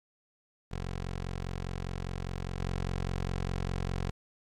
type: tone with level steps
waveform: 15% pulse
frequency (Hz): 44.94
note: F#1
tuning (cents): -50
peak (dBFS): -28 / -25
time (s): 0.71-4.11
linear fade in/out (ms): 10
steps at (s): 2.59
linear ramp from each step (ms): 20
effects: low-pass 7000 Hz 12 dB/octave + 10-bit